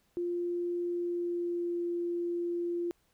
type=tone with pitch glide; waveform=sine; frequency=349.2 to 346 Hz; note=F4 to F4; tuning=0 to -16 cents; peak=-30 dBFS; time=0.17-2.91 s; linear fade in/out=0 ms; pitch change=-16 cents; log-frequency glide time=0.84-1.84 s; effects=pink hiss -72 dBFS RMS until 3.13 s